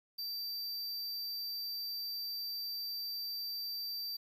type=tone; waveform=square; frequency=4668 Hz; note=D8; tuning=11 cents flat; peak=-38 dBFS; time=0.18-4.17 s; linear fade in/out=10 ms; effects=11-bit